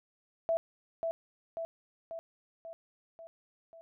sine tone with echo, 661 Hz, E5, 5 cents sharp, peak -26 dBFS, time 0.49-0.57 s, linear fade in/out 0 ms, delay 540 ms, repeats 6, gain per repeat -4 dB, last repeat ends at 3.81 s, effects none

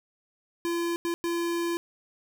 square tone bursts at uneven times, 340.9 Hz, F4, 42 cents flat, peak -27 dBFS, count 3, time 0.65-0.96 / 1.05-1.14 / 1.24-1.77 s, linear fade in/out 0 ms, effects none

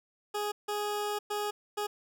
20% pulse tone bursts at uneven times, 415.3 Hz, G#4, in tune, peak -26 dBFS, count 4, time 0.34-0.52 / 0.68-1.19 / 1.3-1.51 / 1.77-1.87 s, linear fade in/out 10 ms, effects none

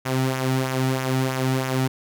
sawtooth tone with flanger, 130.81 Hz, C3, in tune, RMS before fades -23 dBFS, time 0.05-1.88 s, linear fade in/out 10 ms, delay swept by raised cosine 0.22 to 1.92 ms, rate 3.1 Hz, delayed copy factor -0.55, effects none

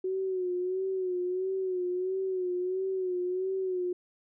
sine tone with vibrato, 370 Hz, F#4, in tune, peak -28 dBFS, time 0.04-3.93 s, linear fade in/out 5 ms, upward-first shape sine, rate 1.5 Hz, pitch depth 57 cents each way, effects none

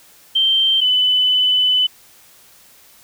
sine tone pair in turn, 3136 / 3006 Hz, G7 / F#7, 0 / +27 cents, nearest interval minor second, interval 73 cents, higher first, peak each -12 / -12 dBFS, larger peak neither, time 0.35-0.81 / 0.81-1.87 s, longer second, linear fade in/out 10 ms, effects white hiss -48 dBFS RMS until 3.03 s

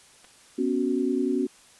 clicks, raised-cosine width 0.3 ms, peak -35 dBFS, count 2, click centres 0.244 / 0.248 s
sine chord, B suspended second, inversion none, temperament equal, 246.9 / 277.2 / 370 Hz, B3 / C#4 / F#4, 0 / 0 / 0 cents, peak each -27 / -26 / -27 dBFS, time 0.58-1.47 s, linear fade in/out 10 ms
effects white hiss -54 dBFS RMS until 1.79 s + resampled to 24000 Hz

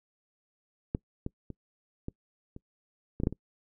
clicks, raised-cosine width 3 ms, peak -15 / -20 / -27 / -22 / -30 / -20 / -14 / -12 / -25 dBFS, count 9, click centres 0.949 / 1.264 / 1.503 / 2.084 / 2.564 / 3.201 / 3.235 / 3.271 / 3.326 s, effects noise-tail reverb RT60 0.1 s tail -25 dB re dry

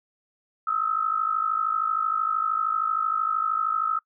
sine tone pair together, 1268 / 1321 Hz, D#6 / E6, +32 / +3 cents, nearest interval minor second, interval 71 cents, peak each -25 dBFS, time 0.67-3.99 s, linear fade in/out 5 ms, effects noise-tail reverb RT60 0.1 s tail -23 dB re dry

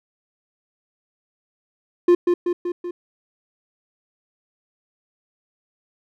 triangle tone with echo, 351.6 Hz, F4, 12 cents sharp, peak -8 dBFS, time 2.08-2.15 s, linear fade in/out 5 ms, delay 190 ms, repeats 4, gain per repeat -4 dB, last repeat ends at 2.91 s, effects none

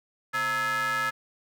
square ring-modulated tone, 194.5 Hz, G3, 13 cents flat, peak -23 dBFS, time 0.33-1.11 s, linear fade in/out 20 ms, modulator 1500 Hz, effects none

